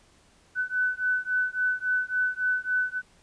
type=beating tone pair; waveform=sine; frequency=1500 / 1503.6 Hz; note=F#6 / F#6; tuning=+23 / +27 cents; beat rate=3.6 Hz; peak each=-27 dBFS; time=0.55-3.02 s; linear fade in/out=50 ms; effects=pink hiss -60 dBFS RMS until 3.22 s + resampled to 22050 Hz